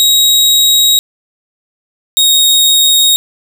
sawtooth tone pair in turn, 3806 / 3751 Hz, A#7 / A#7, +35 / +10 cents, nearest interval unison, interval 25 cents, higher first, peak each -3 dBFS, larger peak neither, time 0-0.99 / 2.17-3.16 s, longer neither, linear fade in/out 0 ms, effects none

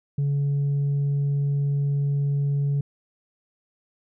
sine tone, 141.7 Hz, C#3, 38 cents sharp, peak -18 dBFS, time 0.18-2.81 s, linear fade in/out 5 ms, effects tanh soft clip ceiling -19 dBFS

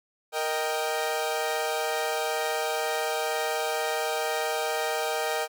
sawtooth chord, Eb major, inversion second, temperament equal, 466.2 / 622.3 / 784 Hz, Bb4 / Eb5 / G5, 0 / 0 / 0 cents, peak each -27 dBFS, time 0.32-5.48 s, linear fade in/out 50 ms, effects none

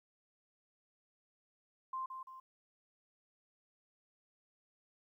sine tone with echo, 1046.5 Hz, C6, in tune, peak -37 dBFS, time 1.93-2.06 s, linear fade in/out 5 ms, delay 170 ms, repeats 2, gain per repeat -6 dB, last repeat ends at 2.4 s, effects 13-bit

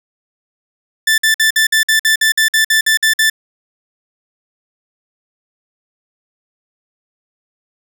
sawtooth tone bursts, 1763 Hz, A6, 3 cents sharp, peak -6 dBFS, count 14, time 1.07-3.299 s, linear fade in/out 5 ms, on 110 ms, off 53 ms, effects none

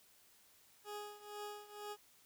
20% pulse tone with tremolo, 415.3 Hz, G#4, in tune, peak -38 dBFS, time 0.84-1.97 s, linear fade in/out 50 ms, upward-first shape triangle, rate 2.1 Hz, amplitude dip 85%, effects white hiss -67 dBFS RMS until 2.25 s

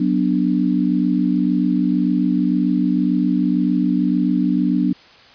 sine chord, B minor, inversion second, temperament equal, 185 / 246.9 / 293.7 Hz, F#3 / B3 / D4, 0 / 0 / 0 cents, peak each -19 dBFS, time 0-4.93 s, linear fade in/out 5 ms, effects white hiss -46 dBFS RMS until 5.34 s + resampled to 11025 Hz

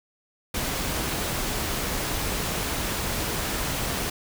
pink noise, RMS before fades -28 dBFS, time 0.54-4.1 s, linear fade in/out 5 ms, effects none

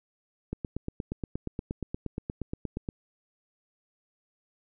click train, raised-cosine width 3 ms, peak -19 dBFS, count 21, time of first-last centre 0.53-2.888 s, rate 8.48 Hz, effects none

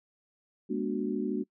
sine chord, G# half-diminished seventh, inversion none, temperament equal with one note detuned, 207.7 / 241 / 293.7 / 370 Hz, G#3 / B3 / D4 / F#4, 0 / -42 / 0 / 0 cents, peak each -34 dBFS, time 0.69-1.44 s, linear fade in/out 20 ms, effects noise-tail reverb RT60 0.1 s tail -24 dB re dry

